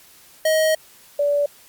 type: tone pair in turn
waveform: square / sine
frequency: 630 / 577.6 Hz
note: D#5 / D5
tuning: +21 / -29 cents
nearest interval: major second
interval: 150 cents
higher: first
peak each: -16 dBFS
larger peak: neither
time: 0.45-0.75 / 1.19-1.46 s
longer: first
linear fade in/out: 5 ms
effects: white hiss -49 dBFS RMS until 1.68 s + Opus 48 kbps